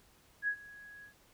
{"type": "tone with ADSR envelope", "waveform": "sine", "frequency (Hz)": 1665, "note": "G#6", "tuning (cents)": 4, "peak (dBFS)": -28, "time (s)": [0.42, 1.14], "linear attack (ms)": 58, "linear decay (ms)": 76, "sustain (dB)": -21, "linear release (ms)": 100, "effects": ["pink hiss -65 dBFS RMS until 1.33 s"]}